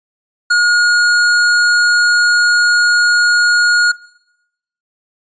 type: tone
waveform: square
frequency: 1436 Hz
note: F6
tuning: 48 cents sharp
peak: -9 dBFS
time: 0.5-3.92 s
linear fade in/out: 10 ms
effects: noise-tail reverb RT60 0.9 s tail -22 dB re dry + resampled to 16000 Hz